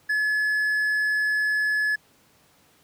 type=tone; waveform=triangle; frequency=1709 Hz; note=G#6; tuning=49 cents sharp; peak=-19 dBFS; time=0.09-1.96 s; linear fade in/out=10 ms; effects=pink hiss -59 dBFS RMS until 2.83 s + high-pass 100 Hz 12 dB/octave